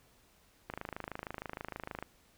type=click train; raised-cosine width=0.5 ms; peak=-24 dBFS; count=36; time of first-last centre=0.7-2.026 s; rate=26.4 Hz; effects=pink hiss -66 dBFS RMS until 2.37 s